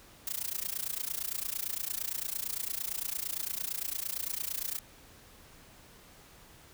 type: noise with amplitude modulation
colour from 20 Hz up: blue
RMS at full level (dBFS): -32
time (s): 0.27-4.79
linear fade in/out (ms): 2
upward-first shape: sine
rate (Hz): 28.8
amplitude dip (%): 95
effects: pink hiss -56 dBFS RMS until 6.73 s